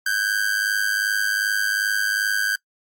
45% pulse ring-modulated tone, 1568 Hz, G6, in tune, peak -17 dBFS, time 0.06-2.56 s, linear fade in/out 5 ms, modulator 51.3 Hz, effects noise-tail reverb RT60 0.1 s tail -23 dB re dry + Opus 48 kbps

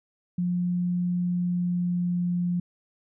sine tone with pitch glide, 177.4 to 176.17 Hz, F3 to F3, +27 to +15 cents, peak -23 dBFS, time 0.38-2.6 s, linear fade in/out 5 ms, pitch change -12 cents, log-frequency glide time 1.18-2.36 s, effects none

